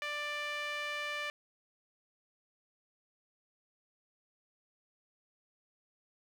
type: tone with band-pass filter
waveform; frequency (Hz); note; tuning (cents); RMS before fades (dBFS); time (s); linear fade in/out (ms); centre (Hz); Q
sawtooth; 590; D5; +8; -38; 0.02-1.3; 0; 2200; 1.9
effects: 10-bit